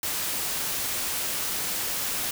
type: noise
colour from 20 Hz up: white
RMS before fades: -29 dBFS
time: 0.03-2.31 s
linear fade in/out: 2 ms
effects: none